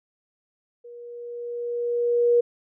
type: tone with level ramp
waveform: sine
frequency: 477.8 Hz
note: A#4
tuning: 43 cents sharp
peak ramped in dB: -40 to -14 dBFS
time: 0.84-2.41 s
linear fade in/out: 10 ms
effects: none